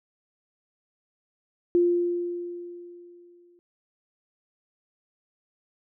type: tone with exponential decay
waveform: sine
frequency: 349.2 Hz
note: F4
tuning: in tune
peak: -16 dBFS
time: 1.75-3.59 s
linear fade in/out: 0 ms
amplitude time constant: 400 ms
effects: none